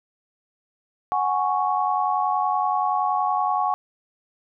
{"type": "chord", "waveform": "sine", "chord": "F# suspended second", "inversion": "none", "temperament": "equal", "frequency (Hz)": [740, 830.6, 1108.7], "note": ["F#5", "G#5", "C#6"], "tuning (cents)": [0, 0, 0], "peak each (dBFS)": -24, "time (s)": [1.12, 3.74], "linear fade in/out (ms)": 0, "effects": []}